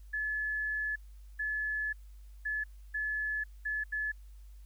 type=tone bursts at uneven times; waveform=sine; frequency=1718 Hz; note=A6; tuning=42 cents flat; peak=-31 dBFS; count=6; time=0.13-0.96 / 1.39-1.93 / 2.45-2.64 / 2.94-3.44 / 3.65-3.84 / 3.92-4.12 s; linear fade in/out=10 ms; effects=added 50 Hz sine -48 dBFS peak until 4.65 s + white hiss -70 dBFS RMS until 4.65 s